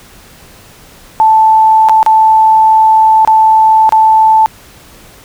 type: tone with dropouts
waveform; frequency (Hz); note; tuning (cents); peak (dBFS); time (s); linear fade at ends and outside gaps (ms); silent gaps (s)
sine; 878; A5; -4; -3; 1.2-4.46; 0; 1.887-1.895 / 2.029-2.063 / 3.249-3.275 / 3.892-3.923
effects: pink hiss -38 dBFS RMS until 5.24 s